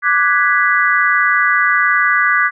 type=chord; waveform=sine; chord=G# half-diminished seventh; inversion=second; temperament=equal; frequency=1174.7 / 1480 / 1661.2 / 1975.5 Hz; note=D6 / F#6 / G#6 / B6; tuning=0 / 0 / 0 / 0 cents; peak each=-16 dBFS; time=0.02-2.51 s; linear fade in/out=50 ms; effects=none